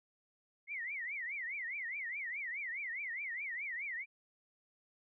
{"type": "tone with vibrato", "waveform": "sine", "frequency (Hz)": 2080, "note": "C7", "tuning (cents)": -11, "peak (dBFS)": -38, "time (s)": [0.67, 4.06], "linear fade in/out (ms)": 50, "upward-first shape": "triangle", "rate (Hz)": 4.8, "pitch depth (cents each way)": 260, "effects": []}